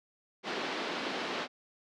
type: band-pass noise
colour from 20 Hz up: pink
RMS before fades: -36 dBFS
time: 0.43-1.48 s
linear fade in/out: 50 ms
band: 240 to 4400 Hz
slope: 24 dB/octave
effects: none